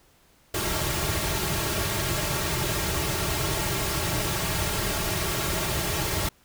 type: noise with comb filter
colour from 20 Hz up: pink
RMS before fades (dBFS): -27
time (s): 0.54-6.29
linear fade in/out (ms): 5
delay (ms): 4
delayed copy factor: -0.75
effects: pink hiss -60 dBFS RMS until 6.44 s